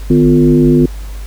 sine tone with frequency modulation, 251.6 Hz, B3, 32 cents sharp, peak -5 dBFS, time 0.1-0.86 s, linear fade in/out 5 ms, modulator 98.2 Hz, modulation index 1.2, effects added 50 Hz sine -22 dBFS peak until 1.26 s + pink hiss -38 dBFS RMS until 1.26 s

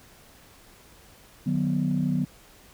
sine chord, B major, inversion first, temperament equal with one note detuned, 151.92 / 185 / 246.9 Hz, D#3 / F#3 / B3, -41 / 0 / 0 cents, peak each -26 dBFS, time 1.46-2.25 s, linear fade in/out 10 ms, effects tanh soft clip ceiling -15 dBFS + pink hiss -53 dBFS RMS until 2.73 s

